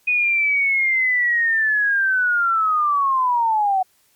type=linear sweep; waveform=sine; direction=down; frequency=2489 to 740 Hz; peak=-15 dBFS; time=0.07-3.83 s; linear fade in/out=10 ms; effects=white hiss -60 dBFS RMS until 4.15 s + MP3 96 kbps